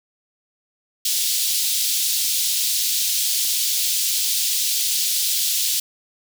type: high-pass noise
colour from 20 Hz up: pink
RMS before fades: -21 dBFS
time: 1.05-5.8 s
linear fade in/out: 5 ms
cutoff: 3500 Hz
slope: 24 dB/octave
effects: none